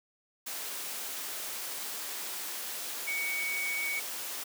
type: tone in noise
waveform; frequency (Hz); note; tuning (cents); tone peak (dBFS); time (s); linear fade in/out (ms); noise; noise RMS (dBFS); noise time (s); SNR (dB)
sine; 2243; C#7; +20; -31; 3.07-4; 10; white; -38; 0.46-4.44; +4
effects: high-pass 300 Hz 12 dB/octave